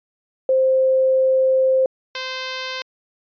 sine / 5% pulse tone pair in turn, 524 / 518 Hz, C5 / C5, +2 / -17 cents, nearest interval unison, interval 19 cents, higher first, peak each -13 dBFS, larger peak neither, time 0.49-1.86 / 2.15-2.82 s, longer first, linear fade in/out 2 ms, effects resampled to 11025 Hz

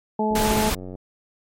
harmonic tone, 215.2 Hz, A3, 38 cents flat, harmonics 1 / 2 / 3 / 4, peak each -23 / -25 / -29 / -24 dBFS, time 0.19-0.7 s, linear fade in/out 5 ms
click train, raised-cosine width 2 ms, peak -23 dBFS, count 60, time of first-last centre 0.31-0.952 s, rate 91.9 Hz
pink noise, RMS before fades -24 dBFS, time 0.35-0.75 s, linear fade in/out 5 ms
effects MP3 64 kbps

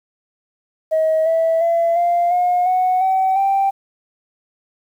sine tone with pitch steps, 635 / 654.4 / 674.3 / 694.9 / 716.1 / 737.9 / 760.4 / 783.6 Hz, D#5 / E5 / E5 / F5 / F5 / F#5 / F#5 / G5, +35 / -13 / +39 / -9 / +43 / -5 / +47 / -1 cents, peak -12 dBFS, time 0.91-3.71 s, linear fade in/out 20 ms, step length 350 ms, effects tanh soft clip ceiling -10 dBFS + 8-bit

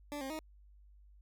20% pulse tone with pitch steps, 291.6 / 267.6 / 313.3 Hz, D4 / C4 / D#4, -12 / +39 / +12 cents, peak -34 dBFS, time 0.12-0.39 s, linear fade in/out 0 ms, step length 90 ms, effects added 50 Hz sine -57 dBFS peak until 1.21 s

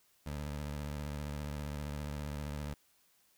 20% pulse tone with vibrato, 73.42 Hz, D2, in tune, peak -33 dBFS, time 0.26-2.74 s, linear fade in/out 5 ms, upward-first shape sine, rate 15 Hz, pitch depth 63 cents each way, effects white hiss -70 dBFS RMS until 3.37 s

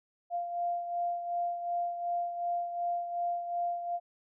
sine beating tone pair, 696 / 698.7 Hz, F5 / F5, -6 / +1 cents, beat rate 2.7 Hz, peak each -31 / -39 dBFS, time 0.3-4 s, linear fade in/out 50 ms, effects none

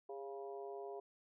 harmonic tone with a mistuned harmonic, 138.59 Hz, C#3, in tune, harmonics 3 / 4 / 5 / 6 / 7, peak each -46 / -55 / -50 / -62 / -57 dBFS, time 0.09-1 s, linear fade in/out 5 ms, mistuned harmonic 3, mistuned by -38 cents, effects none

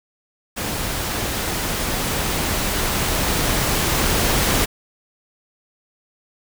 pink noise with level ramp, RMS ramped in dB -25 to -18 dBFS, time 0.56-4.66 s, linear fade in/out 20 ms, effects none

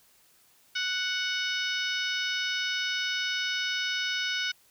harmonic tone, 740 Hz, F#5, in tune, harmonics 2 / 3 / 4 / 5 / 6 / 7 / 8, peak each -32 / -35 / -34 / -35 / -42 / -37 / -43 dBFS, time 0.75-4.52 s, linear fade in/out 10 ms, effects white hiss -62 dBFS RMS until 4.7 s

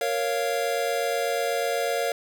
square chord, Bb minor, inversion none, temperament equal with one note detuned, 466.2 / 554.4 / 694 Hz, Bb4 / Db5 / F5, 0 / 0 / -11 cents, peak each -29 dBFS, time 0.01-2.12 s, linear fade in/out 2 ms, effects none

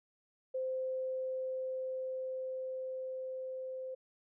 sine tone with level ramp, 519 Hz, C5, 14 cents flat, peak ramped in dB -33 to -39 dBFS, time 0.54-3.95 s, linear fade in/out 10 ms, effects none

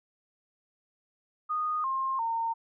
sine tone with pitch steps, 1235 / 1062.8 / 914.6 Hz, D#6 / C6 / A#5, -13 / +27 / -33 cents, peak -27 dBFS, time 1.49-2.54 s, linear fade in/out 20 ms, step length 350 ms, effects none

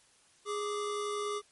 square tone pair together, 414.2 / 1171.5 Hz, G#4 / D6, -5 / -5 cents, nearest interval octave + tritone, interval 1800 cents, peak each -35 / -38 dBFS, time 0.45-1.42 s, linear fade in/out 50 ms, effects white hiss -64 dBFS RMS until 1.51 s + MP3 48 kbps

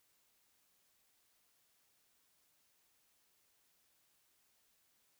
silence, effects white hiss -75 dBFS RMS until 5.19 s

